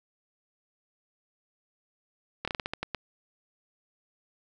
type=slowing click train; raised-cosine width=0.3 ms; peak=-15 dBFS; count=9; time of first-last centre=2.45-2.947 s; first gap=26 ms; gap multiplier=1.24; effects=none